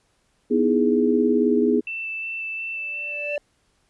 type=chord; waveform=sine; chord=E major seventh; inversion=second; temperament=equal; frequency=246.9 / 311.1 / 329.6 / 415.3 Hz; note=B3 / D#4 / E4 / G#4; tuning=0 / 0 / 0 / 0 cents; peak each=-20 / -24 / -25 / -20 dBFS; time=0.5-1.81 s; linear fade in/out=20 ms
type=tone with vibrato; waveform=sine; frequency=2659 Hz; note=E7; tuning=14 cents sharp; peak=-27 dBFS; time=1.87-3.36 s; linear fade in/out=2 ms; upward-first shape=square; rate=2.8 Hz; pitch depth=8 cents each way
type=tone with exponential growth; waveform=triangle; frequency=585 Hz; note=D5; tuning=7 cents flat; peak=-21 dBFS; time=2.73-3.38 s; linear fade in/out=2 ms; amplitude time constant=140 ms
effects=pink hiss -66 dBFS RMS until 3.89 s + resampled to 24000 Hz